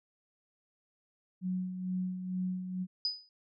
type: tone with tremolo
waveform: sine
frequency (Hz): 183.9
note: F#3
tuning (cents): -10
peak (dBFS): -30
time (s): 1.41-2.87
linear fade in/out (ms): 50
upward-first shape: sine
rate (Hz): 2.2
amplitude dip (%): 55
type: tone with exponential decay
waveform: sine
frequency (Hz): 4978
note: D#8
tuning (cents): 0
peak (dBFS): -26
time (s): 3.05-3.29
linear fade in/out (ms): 1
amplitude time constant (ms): 52
effects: none